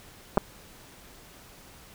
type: clicks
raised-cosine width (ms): 1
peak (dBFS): -7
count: 2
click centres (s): 0.373 / 0.378
effects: pink hiss -51 dBFS RMS until 1.94 s